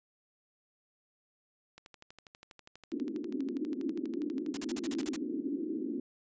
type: click train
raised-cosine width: 0.2 ms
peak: -33 dBFS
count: 41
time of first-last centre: 1.78-5.032 s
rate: 12.3 Hz
type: band-pass noise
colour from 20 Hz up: pink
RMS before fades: -36 dBFS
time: 2.92-6 s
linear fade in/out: 5 ms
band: 260 to 340 Hz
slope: 48 dB/octave
type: noise bursts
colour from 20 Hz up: white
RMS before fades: -39 dBFS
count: 9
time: 4.54-5.163 s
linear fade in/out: 2 ms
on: 31 ms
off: 43 ms
effects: resampled to 16000 Hz

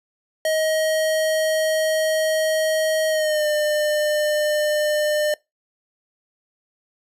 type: tone with pitch glide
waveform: square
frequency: 630 to 601.9 Hz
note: D#5 to D5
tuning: +21 to +42 cents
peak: -19 dBFS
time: 0.45-5.34 s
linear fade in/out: 2 ms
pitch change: -79 cents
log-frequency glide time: 3.09-3.46 s
effects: noise-tail reverb RT60 0.2 s tail -23 dB re dry + resampled to 32000 Hz

